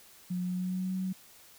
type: tone with pitch glide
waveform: sine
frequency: 180 to 187.1 Hz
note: F#3 to F#3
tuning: -47 to +20 cents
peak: -30 dBFS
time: 0.3-1.13 s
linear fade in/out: 10 ms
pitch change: +67 cents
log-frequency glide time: 0.42-0.93 s
effects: white hiss -56 dBFS RMS until 1.58 s